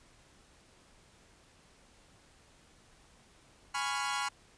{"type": "chord", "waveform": "sawtooth", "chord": "C# dominant seventh", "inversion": "second", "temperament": "equal with one note detuned", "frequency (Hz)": [830.6, 994.6, 1108.7, 1396.9], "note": ["G#5", "B5", "C#6", "E#6"], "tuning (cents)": [0, 12, 0, 0], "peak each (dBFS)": -34, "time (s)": [3.74, 4.29], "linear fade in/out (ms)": 10, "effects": ["pink hiss -62 dBFS RMS until 4.57 s", "resampled to 22050 Hz"]}